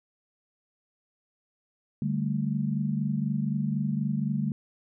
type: chord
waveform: sine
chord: D suspended fourth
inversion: none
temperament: equal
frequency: 146.83 / 196 / 220 Hz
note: D3 / G3 / A3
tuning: 0 / 0 / 0 cents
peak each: -29 / -30 / -30 dBFS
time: 2.02-4.52 s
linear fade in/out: 2 ms
effects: none